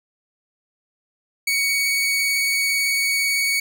sawtooth tone with vibrato, 2238 Hz, C#7, 16 cents sharp, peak -15 dBFS, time 1.47-3.6 s, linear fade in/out 5 ms, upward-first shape triangle, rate 18 Hz, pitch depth 15 cents each way, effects none

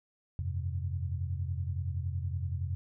sine chord, F suspended second, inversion none, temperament equal, 87.31 / 98 / 130.81 Hz, F2 / G2 / C3, 0 / 0 / 0 cents, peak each -33 / -38 / -38 dBFS, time 0.39-2.75 s, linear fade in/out 0 ms, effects none

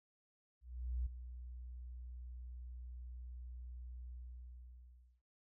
sine tone with ADSR envelope, 61.3 Hz, B1, 12 cents flat, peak -34 dBFS, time 0.61-5.22 s, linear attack 450 ms, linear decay 10 ms, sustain -12 dB, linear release 1100 ms, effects none

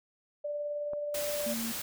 sine tone with tremolo, 587.3 Hz, D5, in tune, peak -31 dBFS, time 0.44-1.54 s, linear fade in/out 10 ms, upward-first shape sine, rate 19 Hz, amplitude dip 25%
click, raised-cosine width 1 ms, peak -30 dBFS, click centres 0.934 s
white noise, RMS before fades -37 dBFS, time 1.14-1.82 s, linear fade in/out 5 ms
sine tone, 228.8 Hz, A#3, 32 cents flat, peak -34 dBFS, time 1.46-1.72 s, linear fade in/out 5 ms
effects none

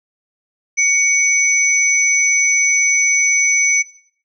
sine tone pair together, 2246 / 5996 Hz, C#7 / F#8, +22 / +22 cents, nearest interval octave + perfect fourth, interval 1700 cents, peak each -14 dBFS, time 0.77-3.83 s, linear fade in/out 20 ms, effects noise-tail reverb RT60 0.6 s tail -18 dB re dry

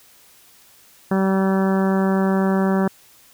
harmonic tone, 192 Hz, G3, 36 cents flat, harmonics 1 / 2 / 3 / 4 / 5 / 6 / 7 / 8 / 9, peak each -17 / -23 / -27 / -29 / -31 / -33 / -34 / -35 / -36 dBFS, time 1.11-2.88 s, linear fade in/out 5 ms, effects white hiss -51 dBFS RMS until 3.33 s

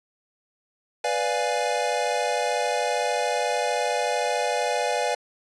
square chord, B diminished seventh, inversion none, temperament equal, 493.9 / 587.3 / 698.5 / 830.6 Hz, B4 / D5 / F5 / Ab5, 0 / 0 / 0 / 0 cents, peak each -29 dBFS, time 1.04-5.15 s, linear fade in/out 5 ms, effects resampled to 22050 Hz

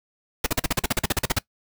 pink noise bursts, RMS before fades -21 dBFS, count 15, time 0.44-1.388 s, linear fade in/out 5 ms, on 24 ms, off 42 ms, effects noise-tail reverb RT60 0.1 s tail -21 dB re dry

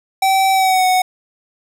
square tone with pitch glide, 770 to 740.3 Hz, G5 to F#5, -31 to +1 cents, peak -12 dBFS, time 0.22-1.02 s, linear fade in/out 5 ms, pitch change -68 cents, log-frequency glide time 0.52-0.85 s, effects none

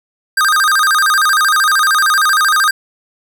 square tone with vibrato, 1400 Hz, F6, 4 cents sharp, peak -10 dBFS, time 0.37-2.71 s, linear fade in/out 5 ms, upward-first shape square, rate 13 Hz, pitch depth 210 cents each way, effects none

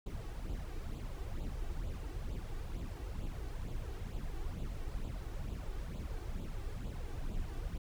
brown noise with flanger, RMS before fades -40 dBFS, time 0.06-7.78 s, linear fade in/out 5 ms, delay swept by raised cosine 0.26 to 2.66 ms, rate 2.2 Hz, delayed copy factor +0.65, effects none

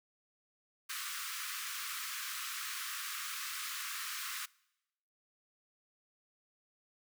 pink high-pass noise, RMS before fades -41 dBFS, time 0.89-4.46 s, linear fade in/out 10 ms, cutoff 1100 Hz, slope 96 dB/octave, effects noise-tail reverb RT60 0.9 s tail -24 dB re dry

